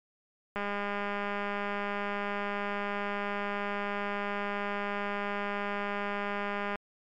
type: click train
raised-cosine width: 0.5 ms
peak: -19 dBFS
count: 1259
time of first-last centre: 0.56-6.757 s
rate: 203 Hz
effects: MP3 96 kbps